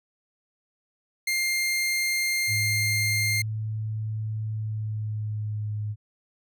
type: tone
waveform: sawtooth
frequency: 2110 Hz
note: C7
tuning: 14 cents sharp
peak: -20 dBFS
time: 1.27-3.42 s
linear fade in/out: 5 ms
type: tone with pitch glide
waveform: sine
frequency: 108.8 to 105.64 Hz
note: A2 to G#2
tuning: -19 to +30 cents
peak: -27 dBFS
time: 2.47-5.96 s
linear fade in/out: 50 ms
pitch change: -51 cents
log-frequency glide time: 4.5-5.75 s
effects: none